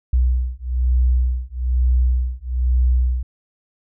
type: beating tone pair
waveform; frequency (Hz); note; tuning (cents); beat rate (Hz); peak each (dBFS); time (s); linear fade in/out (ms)
sine; 61.74 / 62.84; B1 / B1; 0 / +31; 1.1; -18; 0.13-3.23; 5
effects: none